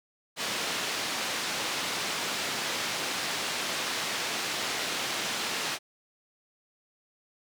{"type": "band-pass noise", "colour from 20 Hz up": "white", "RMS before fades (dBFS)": -32, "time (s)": [0.36, 5.79], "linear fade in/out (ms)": 50, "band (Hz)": [170, 4700], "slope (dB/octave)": 12, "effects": []}